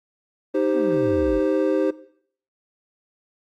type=chord; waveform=triangle; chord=C minor; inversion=first; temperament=equal; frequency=311.1 / 392 / 523.3 Hz; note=Eb4 / G4 / C5; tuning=0 / 0 / 0 cents; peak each=-21 dBFS; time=0.54-1.91 s; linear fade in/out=10 ms
type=exponential sweep; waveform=triangle; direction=down; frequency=287.7 to 43.89 Hz; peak=-26 dBFS; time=0.72-1.42 s; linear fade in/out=50 ms
effects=noise-tail reverb RT60 0.6 s tail -17 dB re dry + Opus 32 kbps